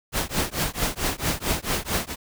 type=noise with tremolo; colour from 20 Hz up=pink; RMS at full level=-22 dBFS; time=0.12-2.16 s; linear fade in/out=50 ms; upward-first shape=triangle; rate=4.5 Hz; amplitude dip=100%; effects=none